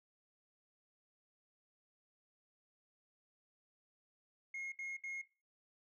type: tone bursts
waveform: sine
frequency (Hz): 2153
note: C7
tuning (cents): +49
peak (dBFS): -39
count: 3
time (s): 4.54-5.216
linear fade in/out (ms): 5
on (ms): 180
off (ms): 68
effects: noise-tail reverb RT60 0.3 s tail -17 dB re dry + tanh soft clip ceiling -40 dBFS